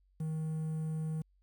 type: tone with quantisation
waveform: triangle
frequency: 157.7 Hz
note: D#3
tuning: 24 cents sharp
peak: -31 dBFS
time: 0.2-1.22 s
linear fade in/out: 5 ms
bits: 10
effects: added 47 Hz sine -66 dBFS peak until 1.42 s